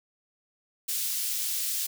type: high-pass noise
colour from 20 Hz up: white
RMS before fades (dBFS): -30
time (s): 0.88-1.87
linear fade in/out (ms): 10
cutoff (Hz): 3600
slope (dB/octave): 12
effects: none